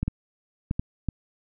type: clicks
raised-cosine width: 5 ms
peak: -13 dBFS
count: 5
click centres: 0.03 / 0.08 / 0.711 / 0.795 / 1.087 s
effects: none